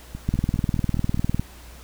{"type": "two click trains", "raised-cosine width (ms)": 5, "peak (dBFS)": [-9, -19], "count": [23, 6], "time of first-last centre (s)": [[0.29, 1.396], [0.15, 1.175]], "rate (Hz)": [19.9, 4.88], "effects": ["added 60 Hz sine -44 dBFS peak until 1.83 s", "pink hiss -47 dBFS RMS until 1.83 s"]}